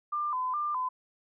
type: tone with vibrato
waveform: sine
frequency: 1101 Hz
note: C#6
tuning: 12 cents flat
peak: -28 dBFS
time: 0.12-0.89 s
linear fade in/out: 10 ms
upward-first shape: square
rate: 2.4 Hz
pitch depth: 140 cents each way
effects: none

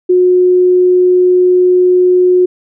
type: tone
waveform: sine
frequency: 362.9 Hz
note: F#4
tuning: 34 cents flat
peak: -5 dBFS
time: 0.09-2.46 s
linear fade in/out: 10 ms
effects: none

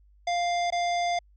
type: tone with dropouts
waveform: square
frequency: 698.5 Hz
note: F5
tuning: in tune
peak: -25 dBFS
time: 0.27-1.19 s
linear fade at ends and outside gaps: 5 ms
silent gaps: 0.704-0.723 s
effects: added 50 Hz sine -55 dBFS peak until 1.36 s + resampled to 16000 Hz

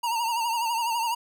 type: tone with vibrato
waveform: square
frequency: 926 Hz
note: A#5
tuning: 12 cents flat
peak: -25 dBFS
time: 0.03-1.15 s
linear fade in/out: 10 ms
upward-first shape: triangle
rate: 12 Hz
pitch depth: 79 cents each way
effects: none

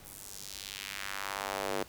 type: tone with high-pass filter sweep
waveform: square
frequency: 49.31 Hz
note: G1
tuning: 11 cents sharp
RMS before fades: -39 dBFS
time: 0.05-1.83 s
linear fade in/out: 0 ms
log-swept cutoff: 11000 to 390 Hz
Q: 1.3
effects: pink hiss -54 dBFS RMS until 1.88 s

